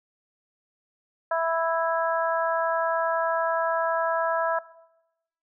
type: harmonic tone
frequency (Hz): 329.6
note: E4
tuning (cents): 0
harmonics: 2 / 3 / 4 / 5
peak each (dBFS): -24 / -28 / -30 / -32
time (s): 1.31-4.59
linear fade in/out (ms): 5
effects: noise-tail reverb RT60 0.9 s tail -19 dB re dry